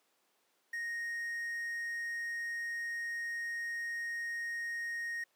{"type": "tone with quantisation", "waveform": "triangle", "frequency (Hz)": 1864.7, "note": "A#6", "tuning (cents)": 0, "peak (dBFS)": -34, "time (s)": [0.73, 5.24], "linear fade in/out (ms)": 5, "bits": 10, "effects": ["pink hiss -74 dBFS RMS until 5.35 s", "high-pass 400 Hz 12 dB/octave"]}